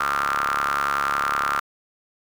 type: ring-modulated tone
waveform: sawtooth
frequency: 70.7 Hz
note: C#2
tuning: 35 cents sharp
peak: -14 dBFS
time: 0-1.6 s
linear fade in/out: 5 ms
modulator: 1290 Hz
effects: 8-bit